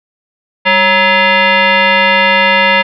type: tone with frequency modulation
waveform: sine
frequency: 550 Hz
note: C#5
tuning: 14 cents flat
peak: -6 dBFS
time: 0.65-2.83 s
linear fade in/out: 20 ms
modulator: 747 Hz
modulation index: 3.4
effects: none